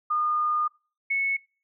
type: tone pair in turn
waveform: sine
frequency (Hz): 1219 / 2203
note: D#6 / C#7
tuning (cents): -36 / -11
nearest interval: minor seventh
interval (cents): 1025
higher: second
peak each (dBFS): -22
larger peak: neither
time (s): 0.1-0.68 / 1.1-1.37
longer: first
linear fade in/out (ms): 10
effects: noise-tail reverb RT60 0.4 s tail -25 dB re dry